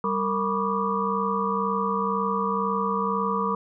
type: tone cluster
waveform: sine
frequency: 195.9 / 459.2 / 980 / 1134 / 1196 Hz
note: G3 / A#4 / B5 / C#6 / D6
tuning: -1 / -26 / -14 / +39 / +31 cents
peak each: -29 dBFS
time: 0.04-3.55 s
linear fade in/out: 2 ms
effects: none

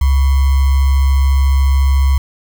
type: tone with sample-and-hold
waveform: sine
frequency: 68 Hz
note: C#2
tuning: 33 cents flat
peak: -8 dBFS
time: 0.01-2.18 s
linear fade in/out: 5 ms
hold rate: 1050 Hz
effects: none

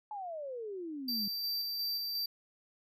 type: exponential sweep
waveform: sine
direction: down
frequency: 867 to 196 Hz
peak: -38 dBFS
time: 0.11-1.28 s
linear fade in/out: 2 ms
type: tone with tremolo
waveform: square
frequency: 4675 Hz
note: D8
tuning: 9 cents flat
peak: -33 dBFS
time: 1.08-2.26 s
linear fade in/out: 5 ms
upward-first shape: square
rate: 2.8 Hz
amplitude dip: 25%
effects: none

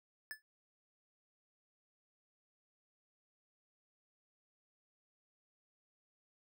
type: tone with exponential decay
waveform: square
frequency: 1736 Hz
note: A6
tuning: 24 cents flat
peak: -39 dBFS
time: 0.31-0.42 s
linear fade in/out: 0 ms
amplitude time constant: 22 ms
effects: none

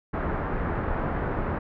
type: low-pass noise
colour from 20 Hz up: pink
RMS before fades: -28 dBFS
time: 0.13-1.59 s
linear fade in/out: 10 ms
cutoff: 1600 Hz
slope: 24 dB/octave
effects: none

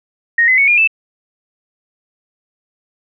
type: tone with pitch steps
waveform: sine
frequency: 1864.7 / 2033 / 2218 / 2418 / 2637 Hz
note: A#6 / B6 / C#7 / D7 / E7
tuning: 0 / +50 / 0 / +50 / 0 cents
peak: -8 dBFS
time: 0.38-0.875 s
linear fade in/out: 5 ms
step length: 99 ms
effects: none

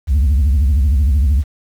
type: tone with vibrato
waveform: sine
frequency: 69.7 Hz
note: C#2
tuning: 10 cents sharp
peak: -7 dBFS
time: 0.07-1.44 s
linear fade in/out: 50 ms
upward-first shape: triangle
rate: 13 Hz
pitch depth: 280 cents each way
effects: tanh soft clip ceiling -9 dBFS + 7-bit

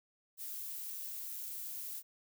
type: noise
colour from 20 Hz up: violet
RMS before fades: -43 dBFS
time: 0.37-2.03 s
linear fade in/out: 50 ms
effects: none

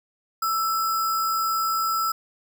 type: tone with sample-and-hold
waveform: sine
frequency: 1321 Hz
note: E6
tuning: 3 cents sharp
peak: -21 dBFS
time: 0.42-2.12 s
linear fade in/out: 5 ms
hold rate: 6300 Hz
effects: none

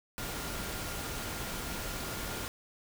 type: tone in noise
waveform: sine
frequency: 1407 Hz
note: F6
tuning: 12 cents sharp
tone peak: -48 dBFS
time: 0.18-2.48 s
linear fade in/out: 0 ms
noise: pink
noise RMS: -38 dBFS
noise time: 0.18-2.48 s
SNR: -13 dB
effects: none

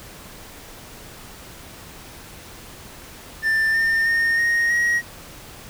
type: tone with pitch steps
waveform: triangle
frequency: 1780 / 1808 / 1836.4 / 1865.3 / 1894.6 Hz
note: A6 / A6 / A#6 / A#6 / A#6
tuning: +20 / +47 / -26 / +1 / +28 cents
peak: -15 dBFS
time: 3.42-5.02 s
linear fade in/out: 50 ms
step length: 320 ms
effects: pink hiss -41 dBFS RMS until 5.69 s

